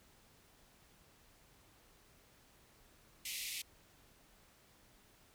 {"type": "band-pass noise", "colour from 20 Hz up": "pink", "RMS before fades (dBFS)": -43, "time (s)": [3.25, 3.62], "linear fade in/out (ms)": 5, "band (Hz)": [2000, 15000], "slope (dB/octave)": 96, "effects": ["pink hiss -66 dBFS RMS until 5.34 s"]}